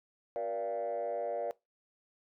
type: tone with frequency modulation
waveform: sine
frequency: 582 Hz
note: D5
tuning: 16 cents flat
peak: -31 dBFS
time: 0.36-1.51 s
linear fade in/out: 0 ms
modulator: 106 Hz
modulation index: 1.2
effects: noise-tail reverb RT60 0.2 s tail -22 dB re dry + tanh soft clip ceiling -29 dBFS